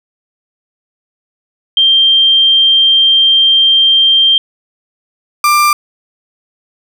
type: tone pair in turn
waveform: sine / 35% pulse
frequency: 3170 / 1187.4 Hz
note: G7 / D6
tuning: +19 / +19 cents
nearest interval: octave + perfect fourth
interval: 1700 cents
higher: first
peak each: -5 dBFS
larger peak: neither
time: 1.77-4.38 / 5.44-5.73 s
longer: first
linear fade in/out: 2 ms
effects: none